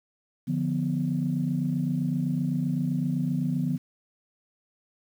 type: chord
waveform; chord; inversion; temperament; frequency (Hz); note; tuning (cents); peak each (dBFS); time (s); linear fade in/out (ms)
sine; B diminished; first; equal; 146.83 / 174.61 / 246.9; D3 / F3 / B3; 0 / 0 / 0; -28; 0.47-3.78; 20
effects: tanh soft clip ceiling -15 dBFS + 9-bit